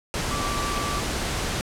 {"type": "tone in noise", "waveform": "sine", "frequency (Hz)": 1162, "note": "D6", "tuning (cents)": -19, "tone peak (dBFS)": -29, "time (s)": [0.31, 1], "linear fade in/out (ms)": 0, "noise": "pink", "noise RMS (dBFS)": -27, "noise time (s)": [0.14, 1.61], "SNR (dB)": -5, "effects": ["low-pass 9000 Hz 12 dB/octave"]}